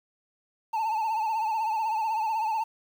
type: tone with vibrato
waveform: triangle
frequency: 880 Hz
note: A5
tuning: in tune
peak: -23 dBFS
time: 0.73-2.64 s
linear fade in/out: 10 ms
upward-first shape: triangle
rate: 16 Hz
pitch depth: 83 cents each way
effects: 9-bit